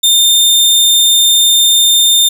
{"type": "tone", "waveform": "sawtooth", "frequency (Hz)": 3617, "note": "A7", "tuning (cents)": 47, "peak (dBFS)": -3, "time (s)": [0.03, 2.29], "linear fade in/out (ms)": 10, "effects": []}